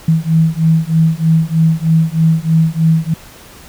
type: beating tone pair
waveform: sine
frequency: 160 / 163.2 Hz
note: D#3 / E3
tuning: +49 / -17 cents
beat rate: 3.2 Hz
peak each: -12 dBFS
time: 0.08-3.14 s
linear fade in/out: 5 ms
effects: pink hiss -38 dBFS RMS until 3.68 s